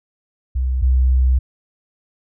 sine tone pair in turn, 64 / 64 Hz, C2 / C2, -38 / -38 cents, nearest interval unison, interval 0 cents, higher neither, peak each -16 / -11 dBFS, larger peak second, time 0.55-0.82 / 0.82-1.39 s, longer second, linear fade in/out 10 ms, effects none

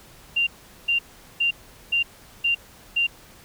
sine tone bursts, 2780 Hz, F7, 9 cents flat, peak -18 dBFS, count 6, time 0.36-3.07 s, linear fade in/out 10 ms, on 110 ms, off 410 ms, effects pink hiss -49 dBFS RMS until 3.44 s

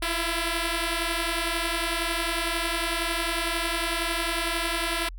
5% pulse beating tone pair, 330 / 341 Hz, E4 / F4, +2 / -41 cents, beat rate 11 Hz, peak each -17 dBFS, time 0.02-5.09 s, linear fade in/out 5 ms, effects added 43 Hz sine -36 dBFS peak until 5.18 s

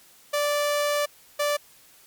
sawtooth tone pair in turn, 585 / 585 Hz, D5 / D5, -7 / -7 cents, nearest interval unison, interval 0 cents, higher neither, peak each -18 dBFS, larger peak neither, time 0.33-1.06 / 1.39-1.57 s, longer first, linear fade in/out 10 ms, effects white hiss -54 dBFS RMS until 2.06 s + MP3 96 kbps

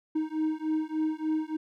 triangle beating tone pair, 311.1 / 314.5 Hz, D#4 / D#4, 0 / +19 cents, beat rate 3.4 Hz, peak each -28 dBFS, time 0.15-1.57 s, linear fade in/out 10 ms, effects none

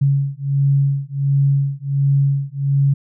sine beating tone pair, 138.5 / 139.9 Hz, C#3 / C#3, -1 / +16 cents, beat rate 1.4 Hz, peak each -17 dBFS, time 0.01-2.94 s, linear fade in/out 10 ms, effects none

